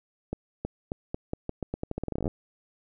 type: accelerating click train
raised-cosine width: 2 ms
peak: -17 dBFS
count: 22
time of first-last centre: 0.33-2.279 s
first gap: 320 ms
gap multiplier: 0.84
effects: none